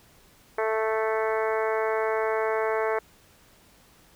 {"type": "harmonic tone", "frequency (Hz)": 220, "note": "A3", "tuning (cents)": 0, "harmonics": [2, 3, 4, 5, 6, 7, 8, 9, 10], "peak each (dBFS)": [-26, -30, -32, -34, -36, -37, -38, -39, -40], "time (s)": [0.58, 2.99], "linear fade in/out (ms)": 5, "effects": ["pink hiss -57 dBFS RMS until 4.15 s"]}